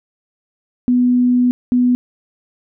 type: tone bursts at uneven times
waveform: sine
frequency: 247.3 Hz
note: B3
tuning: 3 cents sharp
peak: -10 dBFS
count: 2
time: 0.88-1.51 / 1.72-1.95 s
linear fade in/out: 0 ms
effects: none